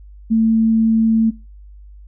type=tone; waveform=sine; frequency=223.6 Hz; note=A3; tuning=28 cents sharp; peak=-11 dBFS; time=0.3-1.31 s; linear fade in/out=20 ms; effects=noise-tail reverb RT60 0.3 s tail -23 dB re dry + added 50 Hz sine -37 dBFS peak until 2.07 s